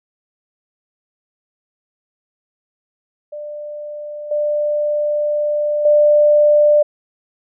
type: tone with level steps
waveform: sine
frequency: 594 Hz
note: D5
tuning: 20 cents sharp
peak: -26 / -15 / -8 dBFS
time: 3.32-6.83 s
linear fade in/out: 10 ms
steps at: 4.31 / 5.85 s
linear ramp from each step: 5 ms
effects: none